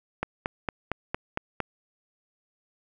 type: click train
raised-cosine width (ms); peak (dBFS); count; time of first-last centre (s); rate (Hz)
0.5; -12; 7; 0.23-1.603; 4.37
effects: none